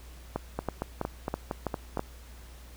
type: two click trains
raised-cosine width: 1 ms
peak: -16 / -15 dBFS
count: 7 / 6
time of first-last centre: 0.59-1.972 / 0.36-1.994 s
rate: 4.34 / 3.06 Hz
effects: added 60 Hz sine -46 dBFS peak until 2.76 s + pink hiss -54 dBFS RMS until 2.76 s

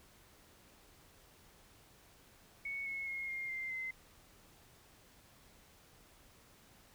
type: tone with pitch steps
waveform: sine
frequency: 2217 / 2185 / 2154 / 2123 / 2093 / 2063 Hz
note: C#7 / C#7 / C7 / C7 / C7 / C7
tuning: 0 / -26 / +50 / +25 / 0 / -25 cents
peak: -38 dBFS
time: 2.65-3.91 s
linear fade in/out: 5 ms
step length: 210 ms
effects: pink hiss -63 dBFS RMS until 6.94 s

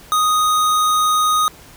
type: tone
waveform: square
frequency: 1244.5 Hz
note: D#6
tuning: in tune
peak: -14 dBFS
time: 0.12-1.48 s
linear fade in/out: 0 ms
effects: pink hiss -43 dBFS RMS until 1.76 s

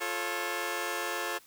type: chord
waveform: 10% pulse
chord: F augmented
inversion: none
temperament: just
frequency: 349.2 / 436.5 / 545.7 Hz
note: F4 / A4 / C#5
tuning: 0 / -14 / -27 cents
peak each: -28 dBFS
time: 0-1.39 s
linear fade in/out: 20 ms
effects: white hiss -58 dBFS RMS until 1.46 s

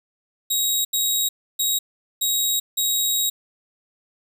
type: tone bursts at uneven times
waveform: 15% pulse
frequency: 3805 Hz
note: A#7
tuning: 35 cents sharp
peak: -12 dBFS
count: 5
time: 0.5-0.85 / 0.93-1.29 / 1.59-1.79 / 2.21-2.6 / 2.77-3.3 s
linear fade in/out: 10 ms
effects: 9-bit

